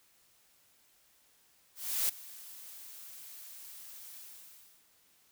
blue noise with ADSR envelope, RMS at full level -29 dBFS, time 1.75-4.86 s, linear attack 340 ms, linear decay 7 ms, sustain -20 dB, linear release 690 ms, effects white hiss -67 dBFS RMS until 5.31 s

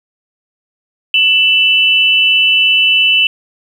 sine tone pair together, 2660 / 2983 Hz, E7 / F#7, +15 / +13 cents, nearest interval major second, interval 198 cents, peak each -10 dBFS, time 1.14-3.27 s, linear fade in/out 2 ms, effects 7-bit

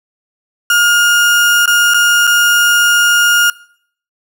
35% pulse tone with dropouts, 1421 Hz, F6, 30 cents sharp, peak -6 dBFS, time 0.7-3.5 s, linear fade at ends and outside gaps 2 ms, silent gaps 1.658-1.676 / 1.938-1.943 / 2.27-2.274 s, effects noise-tail reverb RT60 0.6 s tail -22 dB re dry

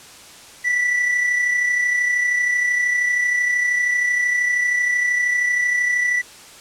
triangle tone with amplitude modulation, 1965 Hz, B6, 9 cents flat, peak -13 dBFS, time 0.64-6.22 s, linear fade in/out 20 ms, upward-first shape sine, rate 32.9 Hz, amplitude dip 40%, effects white hiss -42 dBFS RMS until 6.6 s + low-pass 9000 Hz 12 dB/octave

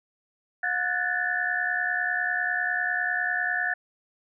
sine tone cluster, 718 / 1483 / 1708 / 1778 Hz, F5 / F#6 / G#6 / A6, +48 / +4 / +48 / +18 cents, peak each -33 / -30 / -29 / -28 dBFS, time 0.63-3.74 s, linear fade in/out 5 ms, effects none

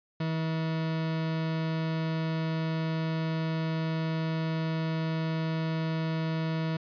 40% pulse tone, 160.8 Hz, E3, 43 cents flat, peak -27 dBFS, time 0.2-6.77 s, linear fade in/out 5 ms, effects resampled to 11025 Hz

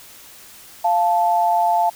sine tone pair together, 695.3 / 876 Hz, F5 / A5, -8 / -8 cents, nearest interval major third, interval 400 cents, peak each -17 dBFS, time 0.84-1.9 s, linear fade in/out 10 ms, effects white hiss -43 dBFS RMS until 1.95 s

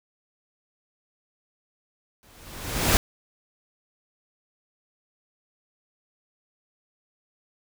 pink noise with exponential growth, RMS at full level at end -17 dBFS, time 2.23-2.97 s, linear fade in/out 0 ms, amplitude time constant 160 ms, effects none

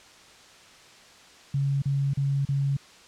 sine tone bursts, 139 Hz, C#3, 5 cents sharp, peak -22 dBFS, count 4, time 1.54-2.768 s, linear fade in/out 5 ms, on 280 ms, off 36 ms, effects white hiss -51 dBFS RMS until 3.07 s + low-pass 6000 Hz 12 dB/octave

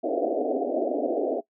white band-pass noise, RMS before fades -26 dBFS, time 0.03-1.41 s, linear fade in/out 20 ms, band 250 to 710 Hz, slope 96 dB/octave, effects noise-tail reverb RT60 0.1 s tail -20 dB re dry

